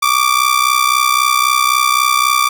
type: ring-modulated tone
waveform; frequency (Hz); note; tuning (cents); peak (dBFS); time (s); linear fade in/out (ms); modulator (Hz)
sawtooth; 1171; D6; -5; -4; 0.02-2.49; 10; 31.9
effects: none